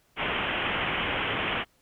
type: low-pass noise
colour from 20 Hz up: white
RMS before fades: -29 dBFS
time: 0.16-1.65 s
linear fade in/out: 50 ms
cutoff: 3200 Hz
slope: 96 dB/octave
effects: pink hiss -66 dBFS RMS until 1.81 s